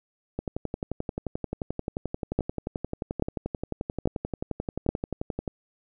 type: two click trains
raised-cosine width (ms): 2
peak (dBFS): -16 / -9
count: 59 / 4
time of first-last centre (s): 0.39-5.478 / 2.39-4.89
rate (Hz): 11.4 / 1.2
effects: none